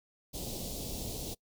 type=band-stop noise; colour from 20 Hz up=pink; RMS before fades=-39 dBFS; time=0.33-1.35 s; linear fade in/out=20 ms; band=670 to 3500 Hz; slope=24 dB/octave; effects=noise-tail reverb RT60 0.1 s tail -24 dB re dry

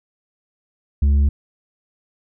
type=tone with tanh clipping; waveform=sine; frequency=71 Hz; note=C#2; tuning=42 cents sharp; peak=-13 dBFS; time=1.02-1.29 s; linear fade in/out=5 ms; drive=5 dB; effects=none

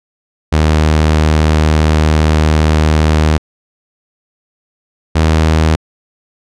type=tone pair in turn; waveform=sawtooth; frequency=77.5 / 79.13 Hz; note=D#2 / D#2; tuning=-6 / +30 cents; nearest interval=unison; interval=36 cents; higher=second; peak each=-4 dBFS; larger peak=neither; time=0.52-3.38 / 5.15-5.76 s; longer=first; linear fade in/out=10 ms; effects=low-pass 7000 Hz 12 dB/octave

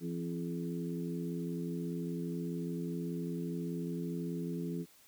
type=harmonic tone with a mistuned harmonic; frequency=85 Hz; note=F2; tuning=46 cents flat; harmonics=2 / 3 / 4 / 5; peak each=-37 / -41 / -43 / -45 dBFS; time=0-4.86 s; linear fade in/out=50 ms; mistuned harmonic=3; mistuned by=+45 cents; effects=white hiss -62 dBFS RMS until 5.07 s

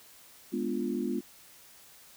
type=chord; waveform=sine; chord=G# diminished seventh; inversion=none; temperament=equal; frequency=207.7 / 246.9 / 293.7 / 349.2 Hz; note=G#3 / B3 / D4 / F4; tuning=0 / 0 / 0 / 0 cents; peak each=-35 / -33 / -37 / -34 dBFS; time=0.52-1.21 s; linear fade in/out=20 ms; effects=white hiss -55 dBFS RMS until 2.16 s

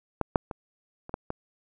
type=clicks; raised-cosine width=1 ms; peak=-11 / -6 / -20 / -27 / -15 / -17 dBFS; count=6; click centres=0.213 / 0.358 / 0.512 / 1.094 / 1.141 / 1.304 s; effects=none

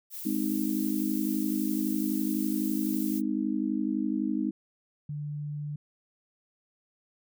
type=noise; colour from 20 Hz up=violet; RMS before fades=-39 dBFS; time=0.1-3.22 s; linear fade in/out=50 ms
type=chord; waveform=sine; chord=Ab major; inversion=none; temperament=just; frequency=207.7 / 259.6 / 311.5 Hz; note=Ab3 / C4 / Eb4; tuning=0 / -13 / +2 cents; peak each=-31 / -31 / -30 dBFS; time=0.25-4.51 s; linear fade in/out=10 ms
type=tone; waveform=sine; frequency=147.6 Hz; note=D3; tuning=9 cents sharp; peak=-32 dBFS; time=5.09-5.76 s; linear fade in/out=5 ms
effects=none

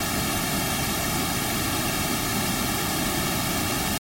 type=noise with comb filter; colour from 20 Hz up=pink; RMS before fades=-25 dBFS; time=0-3.98 s; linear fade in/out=5 ms; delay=2 ms; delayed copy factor=-0.9; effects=MP3 64 kbps

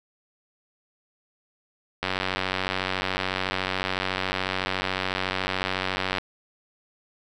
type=click train; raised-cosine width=0.3 ms; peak=-9 dBFS; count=391; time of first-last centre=2.03-6.183 s; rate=93.9 Hz; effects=none

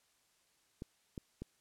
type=clicks; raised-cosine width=3 ms; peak=-29 dBFS; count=3; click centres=0.821 / 1.178 / 1.42 s; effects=white hiss -73 dBFS RMS until 1.6 s + low-pass 10000 Hz 12 dB/octave

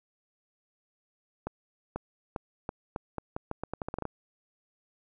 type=accelerating click train; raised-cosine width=1 ms; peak=-19 dBFS; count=16; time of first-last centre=1.47-4.054 s; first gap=490 ms; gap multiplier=0.82; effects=none

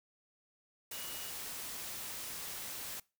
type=tone in noise; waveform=sine; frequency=2900 Hz; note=F#7; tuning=35 cents flat; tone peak=-51 dBFS; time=0.92-1.3 s; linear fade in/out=5 ms; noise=white; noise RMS=-43 dBFS; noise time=0.91-3 s; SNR=-11 dB; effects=noise-tail reverb RT60 0.3 s tail -23 dB re dry

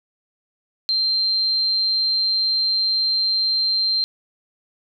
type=tone; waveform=sine; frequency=4151 Hz; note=C8; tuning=15 cents flat; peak=-17 dBFS; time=0.89-4.04 s; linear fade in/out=0 ms; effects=none

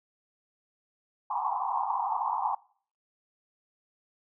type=band-pass noise; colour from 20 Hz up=pink; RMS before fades=-30 dBFS; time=1.3-2.55 s; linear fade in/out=5 ms; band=770 to 1100 Hz; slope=96 dB/octave; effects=noise-tail reverb RT60 0.5 s tail -23 dB re dry

